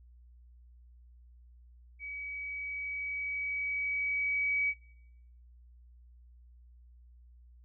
sine tone with level ramp, 2273 Hz, C#7, 43 cents sharp, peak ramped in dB -39 to -27 dBFS, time 1.99-4.74 s, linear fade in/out 50 ms, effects noise-tail reverb RT60 0.8 s tail -19 dB re dry + added 60 Hz sine -54 dBFS peak until 7.64 s

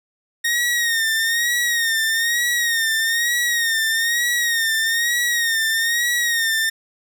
sawtooth tone with vibrato, 1855 Hz, A#6, 9 cents flat, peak -14 dBFS, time 0.44-6.7 s, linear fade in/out 10 ms, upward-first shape sine, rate 1.1 Hz, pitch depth 65 cents each way, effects none

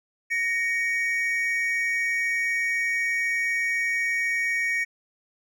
triangle tone pair together, 1867 / 2254 Hz, A#6 / C#7, +2 / +28 cents, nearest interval minor third, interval 326 cents, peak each -24 dBFS, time 0.3-4.85 s, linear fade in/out 20 ms, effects none

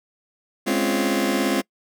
sawtooth chord, Db major seventh, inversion second, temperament just, 207.9 / 259.9 / 277.2 / 346.5 Hz, Ab3 / C4 / Db4 / F4, +2 / -11 / 0 / -14 cents, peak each -21 dBFS, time 0.66-1.62 s, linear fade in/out 20 ms, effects noise-tail reverb RT60 0.1 s tail -25 dB re dry

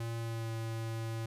square tone with pitch glide, 115.3 to 113.25 Hz, A#2 to A#2, -19 to -50 cents, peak -36 dBFS, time 0-1.26 s, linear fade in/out 5 ms, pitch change -31 cents, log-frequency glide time 0.17-0.51 s, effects resampled to 32000 Hz

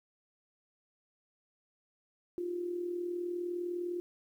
sine tone with amplitude modulation, 351.9 Hz, F4, 13 cents sharp, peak -31 dBFS, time 2.38-4 s, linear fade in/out 0 ms, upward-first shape sine, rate 39.9 Hz, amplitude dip 55%, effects 11-bit

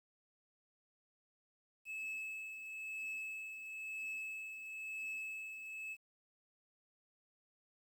triangle tone with tremolo, 2599 Hz, E7, 25 cents flat, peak -38 dBFS, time 1.85-5.97 s, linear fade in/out 50 ms, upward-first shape triangle, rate 1 Hz, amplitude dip 55%, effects 11-bit

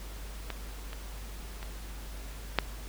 clicks, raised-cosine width 0.3 ms, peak -19 / -25 / -25 / -7 dBFS, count 4, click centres 0.503 / 0.931 / 1.629 / 2.587 s, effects added 50 Hz sine -40 dBFS peak until 2.88 s + pink hiss -48 dBFS RMS until 2.88 s

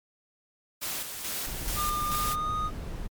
white noise with tremolo, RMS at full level -33 dBFS, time 0.81-2.36 s, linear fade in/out 20 ms, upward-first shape square, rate 2.3 Hz, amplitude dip 45%
brown noise, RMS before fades -35 dBFS, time 1.46-3.08 s, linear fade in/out 20 ms
triangle tone with pitch glide, 1204 to 1239.3 Hz, D6 to D#6, +43 to -7 cents, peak -26 dBFS, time 1.75-2.71 s, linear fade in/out 50 ms, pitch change +50 cents, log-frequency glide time 2.09-2.53 s
effects MP3 96 kbps

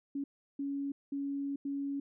sine tone bursts at uneven times, 279.7 Hz, C#4, 16 cents sharp, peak -33 dBFS, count 4, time 0.15-0.24 / 0.59-0.92 / 1.12-1.56 / 1.65-2 s, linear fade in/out 5 ms, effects none

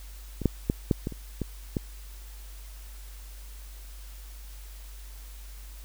clicks, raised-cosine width 3 ms, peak -20 / -8 / -10 / -8 / -16 / -26 / -16 / -13 dBFS, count 8, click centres 0.417 / 0.457 / 0.699 / 0.912 / 1.071 / 1.123 / 1.417 / 1.768 s, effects added 49 Hz sine -41 dBFS peak until 5.84 s + white hiss -52 dBFS RMS until 5.84 s

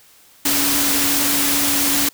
sine tone in noise, 283.3 Hz, C#4, 38 cents sharp, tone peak -24 dBFS, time 0.45-2.09 s, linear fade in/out 5 ms, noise white, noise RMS -18 dBFS, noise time 0.45-2.09 s, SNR -9 dB, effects white hiss -50 dBFS RMS until 2.13 s

